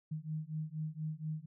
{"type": "beating tone pair", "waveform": "sine", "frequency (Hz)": [153.6, 157.8], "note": ["D#3", "D#3"], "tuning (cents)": [-22, 25], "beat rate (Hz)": 4.2, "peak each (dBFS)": [-40, -40], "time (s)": [0.11, 1.46], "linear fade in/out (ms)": 10, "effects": []}